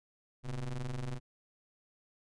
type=ring-modulated tone; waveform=square; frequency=61.2 Hz; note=B1; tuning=15 cents flat; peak=-33 dBFS; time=0.43-1.2 s; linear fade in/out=50 ms; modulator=72.3 Hz; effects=resampled to 22050 Hz